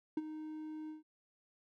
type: tone with ADSR envelope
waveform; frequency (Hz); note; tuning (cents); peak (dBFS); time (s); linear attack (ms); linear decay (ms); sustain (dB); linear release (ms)
triangle; 310.1; D#4; -6; -28; 0.17-1.03; 4; 31; -12; 140
effects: none